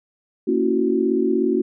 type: chord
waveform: sine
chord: F# dominant seventh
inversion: first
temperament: just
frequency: 231.2 / 277.5 / 333 / 370 Hz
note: A#3 / C#4 / E4 / F#4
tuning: -14 / +2 / +18 / 0 cents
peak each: -23 / -23 / -23 / -20 dBFS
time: 0.47-1.62 s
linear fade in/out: 10 ms
effects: none